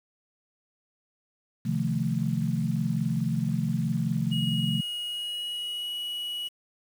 sine chord, F dominant seventh, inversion second, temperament equal, 130.81 / 155.56 / 174.61 / 220 Hz, C3 / Eb3 / F3 / A3, 0 / 0 / 0 / 0 cents, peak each -30 dBFS, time 1.65-4.81 s, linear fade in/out 10 ms
triangle tone with pitch glide, 2893 to 2920 Hz, F#7 to F#7, -40 to -24 cents, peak -29 dBFS, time 4.31-6.49 s, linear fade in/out 20 ms, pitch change +16 cents, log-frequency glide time 5.1-5.96 s
effects 8-bit

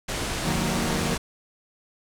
pink low-pass noise, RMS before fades -29 dBFS, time 0.08-1.18 s, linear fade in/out 10 ms, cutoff 10000 Hz, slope 24 dB/octave
sawtooth chord, D# minor, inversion none, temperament equal, 155.56 / 185 / 233.1 Hz, D#3 / F#3 / A#3, 0 / 0 / 0 cents, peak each -26 dBFS, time 0.45-1.15 s, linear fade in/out 2 ms
effects none

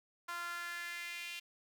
sawtooth tone with high-pass filter sweep, 345.7 Hz, F4, 18 cents flat, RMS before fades -43 dBFS, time 0.28-1.4 s, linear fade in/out 10 ms, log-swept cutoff 1200 to 2700 Hz, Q 3.7, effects 11-bit

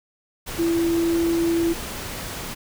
sine tone in noise, 335.2 Hz, E4, 29 cents sharp, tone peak -18 dBFS, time 0.58-1.74 s, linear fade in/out 20 ms, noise pink, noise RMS -32 dBFS, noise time 0.46-2.55 s, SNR +11 dB, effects none

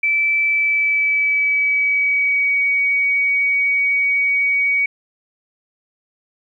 sine tone with pitch glide, 2320 to 2254 Hz, D7 to C#7, -22 to +28 cents, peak -14 dBFS, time 0.03-4.86 s, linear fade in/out 5 ms, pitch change -50 cents, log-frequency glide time 0.39-2.66 s, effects 9-bit

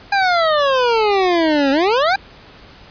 25% pulse exponential two-way sweep, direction down then up, 815 to 267 to 815 Hz, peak -9 dBFS, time 0.12-2.16 s, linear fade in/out 5 ms, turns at 1.71 s, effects pink hiss -42 dBFS RMS until 2.9 s + resampled to 11025 Hz

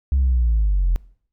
sine linear sweep, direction down, 69.3 to 41.2 Hz, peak -13 dBFS, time 0.12-0.96 s, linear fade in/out 0 ms, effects noise-tail reverb RT60 0.6 s tail -23 dB re dry + tanh soft clip ceiling -12 dBFS

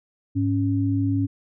sine tone pair together, 103.83 / 277.2 Hz, G#2 / C#4, 0 / 0 cents, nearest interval octave + perfect fourth, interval 1700 cents, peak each -22 dBFS, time 0.35-1.27 s, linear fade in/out 20 ms, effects none

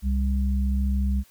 sine tone pair together, 66.05 / 200 Hz, C2 / G3, +17 / +35 cents, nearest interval octave + perfect fifth, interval 1918 cents, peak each -21 / -28 dBFS, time 0.02-1.24 s, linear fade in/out 50 ms, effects white hiss -57 dBFS RMS until 1.3 s

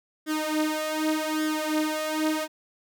sawtooth tone with flanger, 309.7 Hz, D#4, 8 cents flat, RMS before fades -27 dBFS, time 0.26-2.48 s, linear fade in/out 50 ms, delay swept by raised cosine 0.58 to 4.78 ms, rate 0.85 Hz, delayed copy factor +0.8, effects none

